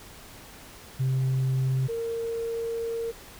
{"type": "tone pair in turn", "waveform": "sine", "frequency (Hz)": [131.4, 460.3], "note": ["C3", "A#4"], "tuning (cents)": [8, -22], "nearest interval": "octave + minor seventh", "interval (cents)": 2170, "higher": "second", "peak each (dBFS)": [-20, -27], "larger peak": "first", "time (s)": [[0.99, 1.88], [1.88, 3.12]], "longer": "second", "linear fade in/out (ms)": 20, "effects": ["tanh soft clip ceiling -21 dBFS", "pink hiss -47 dBFS RMS until 3.39 s"]}